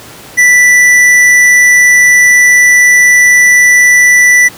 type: tone with hard clipping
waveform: triangle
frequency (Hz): 1974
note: B6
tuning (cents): -1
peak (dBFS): -4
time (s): 0.37-4.49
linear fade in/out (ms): 20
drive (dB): 14
effects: pink hiss -31 dBFS RMS until 4.57 s + high-pass 100 Hz 12 dB/octave